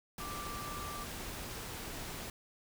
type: tone in noise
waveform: sine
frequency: 1174.7 Hz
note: D6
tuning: in tune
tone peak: -43 dBFS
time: 0.2-1.04 s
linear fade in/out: 2 ms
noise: pink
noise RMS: -43 dBFS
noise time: 0.18-2.3 s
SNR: -3 dB
effects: none